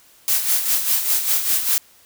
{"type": "noise with tremolo", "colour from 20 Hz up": "blue", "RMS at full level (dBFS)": -17, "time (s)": [0.28, 1.78], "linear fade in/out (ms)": 0, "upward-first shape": "sine", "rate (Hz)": 5, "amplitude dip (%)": 60, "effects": ["white hiss -52 dBFS RMS until 2.05 s"]}